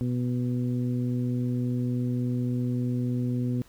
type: harmonic tone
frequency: 123.47 Hz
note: B2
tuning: in tune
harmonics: 1 / 2 / 3 / 4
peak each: -27 / -28 / -40 / -43 dBFS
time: 0.01-3.62 s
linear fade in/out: 0 ms
effects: pink hiss -58 dBFS RMS until 3.68 s